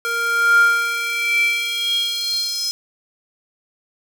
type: tone with high-pass filter sweep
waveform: square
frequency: 466.2 Hz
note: A#4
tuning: in tune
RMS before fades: -19 dBFS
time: 0.05-2.71 s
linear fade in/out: 0 ms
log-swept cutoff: 1000 to 5200 Hz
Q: 8
effects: none